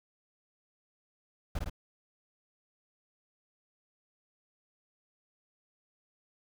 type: noise with echo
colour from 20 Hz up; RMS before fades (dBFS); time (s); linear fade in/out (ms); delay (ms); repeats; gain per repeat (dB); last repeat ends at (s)
brown; -32; 1.55-1.59; 5; 54; 2; -2; 1.698
effects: none